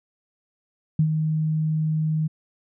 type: tone with ADSR envelope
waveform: sine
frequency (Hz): 156.3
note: D#3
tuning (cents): +8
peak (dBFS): -14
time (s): 0.99-2.28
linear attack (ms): 4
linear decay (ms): 79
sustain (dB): -6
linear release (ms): 16
effects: none